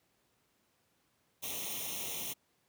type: noise with comb filter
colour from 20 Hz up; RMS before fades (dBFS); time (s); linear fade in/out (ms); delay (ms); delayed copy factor
white; -39; 1.42-2.34; 20; 0.32; +0.85
effects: pink hiss -74 dBFS RMS until 2.68 s + high-pass 100 Hz 12 dB/octave